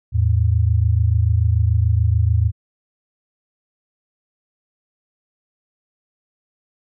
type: tone pair together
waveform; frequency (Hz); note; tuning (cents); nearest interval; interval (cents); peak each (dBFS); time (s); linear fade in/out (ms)
sine; 81.81 / 108.7; E2 / A2; -13 / -21; perfect fourth; 492; -16; 0.12-2.52; 50
effects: none